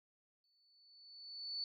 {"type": "tone with exponential growth", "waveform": "sine", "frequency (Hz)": 4474, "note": "C#8", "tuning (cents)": 15, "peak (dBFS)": -37, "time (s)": [0.44, 1.64], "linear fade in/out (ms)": 1, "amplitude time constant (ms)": 260, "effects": []}